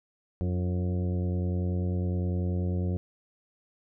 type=harmonic tone with a mistuned harmonic; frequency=90.1 Hz; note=F#2; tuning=45 cents flat; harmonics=1 / 2 / 3 / 4 / 5 / 6 / 7 / 8; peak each=-27 / -32 / -41 / -39 / -43 / -44 / -53 / -53 dBFS; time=0.41-2.97 s; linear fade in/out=0 ms; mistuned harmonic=4; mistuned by=-43 cents; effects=none